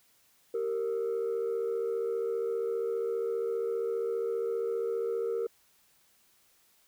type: tone pair together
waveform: sine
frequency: 387 / 462 Hz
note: G4 / A#4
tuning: -22 / -16 cents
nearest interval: minor third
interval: 306 cents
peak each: -32 / -28 dBFS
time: 0.54-5.47 s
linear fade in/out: 5 ms
effects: tanh soft clip ceiling -26 dBFS + white hiss -66 dBFS RMS until 6.87 s